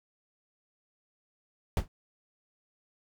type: noise with exponential decay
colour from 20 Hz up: brown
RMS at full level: -20 dBFS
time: 1.77-1.88 s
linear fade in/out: 1 ms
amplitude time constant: 22 ms
effects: none